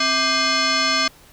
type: tone with frequency modulation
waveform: sine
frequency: 1568 Hz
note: G6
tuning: in tune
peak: -16 dBFS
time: 0-1.08 s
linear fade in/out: 5 ms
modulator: 917 Hz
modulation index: 4.5
effects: pink hiss -49 dBFS RMS until 1.32 s